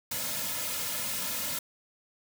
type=noise with comb filter; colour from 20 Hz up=white; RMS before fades=-33 dBFS; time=0.11-1.59 s; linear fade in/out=5 ms; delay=2.6 ms; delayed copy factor=-0.95; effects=none